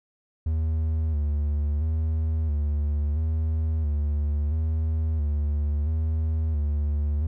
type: tone with vibrato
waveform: triangle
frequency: 76.4 Hz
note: D#2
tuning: 31 cents flat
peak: -20 dBFS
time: 0.46-7.27 s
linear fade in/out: 5 ms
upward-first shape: square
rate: 0.74 Hz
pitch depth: 64 cents each way
effects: none